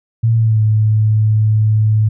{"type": "tone with pitch glide", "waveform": "sine", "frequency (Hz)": [114.1, 108.07], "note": ["A#2", "A2"], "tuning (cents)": [-37, -31], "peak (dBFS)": -9, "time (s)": [0.23, 2.09], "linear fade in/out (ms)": 10, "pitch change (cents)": -94, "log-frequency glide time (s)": [0.35, 0.61], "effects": []}